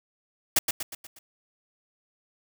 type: noise with echo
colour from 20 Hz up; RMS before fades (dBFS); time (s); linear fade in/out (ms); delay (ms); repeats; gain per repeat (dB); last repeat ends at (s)
white; -20; 0.56-0.59; 5; 120; 5; -6; 1.19
effects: none